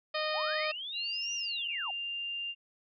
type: harmonic tone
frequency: 616 Hz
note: D#5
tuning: 17 cents flat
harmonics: 1 / 2 / 3 / 4 / 5 / 6 / 7 / 8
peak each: -34 / -37 / -39 / -40 / -41 / -42 / -42 / -43 dBFS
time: 0.14-0.72 s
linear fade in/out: 10 ms
type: linear two-way sweep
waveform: sine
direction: up then down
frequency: 684 to 5920 to 684 Hz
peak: -37 dBFS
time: 0.34-1.91 s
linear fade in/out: 5 ms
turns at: 1.34 s
type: tone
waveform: sine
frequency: 2794 Hz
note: F7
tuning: in tune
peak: -34 dBFS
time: 0.92-2.55 s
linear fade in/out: 50 ms
effects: none